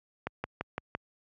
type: click train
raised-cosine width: 0.5 ms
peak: -17 dBFS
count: 5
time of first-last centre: 0.27-0.95 s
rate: 5.88 Hz
effects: high-pass 60 Hz 12 dB/octave